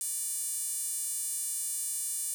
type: tone with high-pass filter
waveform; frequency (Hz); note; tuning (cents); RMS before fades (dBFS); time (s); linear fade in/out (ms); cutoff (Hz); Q
sawtooth; 587.3; D5; 0; -34; 0.01-2.34; 0; 8900; 3.2
effects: none